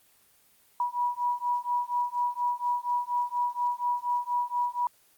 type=beating tone pair; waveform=sine; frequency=970 / 974.2 Hz; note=B5 / B5; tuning=-31 / -24 cents; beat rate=4.2 Hz; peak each=-29 / -29 dBFS; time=0.8-4.87 s; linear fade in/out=2 ms; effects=white hiss -62 dBFS RMS until 5.17 s + Opus 24 kbps